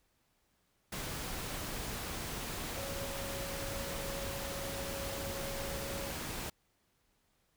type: tone in noise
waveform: sine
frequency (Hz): 552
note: C#5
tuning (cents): -7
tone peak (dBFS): -43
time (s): 2.77-6.11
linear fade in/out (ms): 5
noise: pink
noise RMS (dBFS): -40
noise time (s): 0.92-6.5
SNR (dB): -6
effects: pink hiss -75 dBFS RMS until 7.56 s